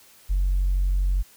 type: tone with tanh clipping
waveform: triangle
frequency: 46.25 Hz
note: F#1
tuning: in tune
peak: -19 dBFS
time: 0.29-1.23 s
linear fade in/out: 20 ms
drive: 5 dB
effects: white hiss -53 dBFS RMS until 1.36 s